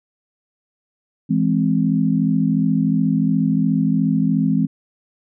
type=chord; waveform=sine; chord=E augmented; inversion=none; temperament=equal; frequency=164.81 / 207.7 / 261.6 Hz; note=E3 / G#3 / B#3; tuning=0 / 0 / 0 cents; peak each=-19 dBFS; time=1.29-4.67 s; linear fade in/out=20 ms; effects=none